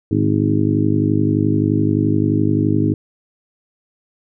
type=harmonic tone with a mistuned harmonic; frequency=51.6 Hz; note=G#1; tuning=10 cents flat; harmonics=2 / 3 / 4 / 5 / 6 / 7 / 8; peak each=-19 / -22 / -24 / -20 / -18 / -28 / -26 dBFS; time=0.11-2.94 s; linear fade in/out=5 ms; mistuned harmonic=2; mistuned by=+63 cents; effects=none